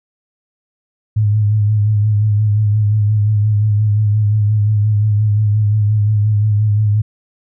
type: tone with vibrato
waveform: sine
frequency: 105.5 Hz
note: G#2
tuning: 28 cents sharp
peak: -10 dBFS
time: 1.16-7.02 s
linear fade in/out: 10 ms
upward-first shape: sine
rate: 5.7 Hz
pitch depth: 42 cents each way
effects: none